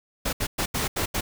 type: noise bursts at uneven times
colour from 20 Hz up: pink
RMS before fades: -26 dBFS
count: 6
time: 0.25-0.33 / 0.4-0.47 / 0.58-0.66 / 0.74-0.88 / 0.96-1.06 / 1.14-1.21 s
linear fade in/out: 10 ms
effects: none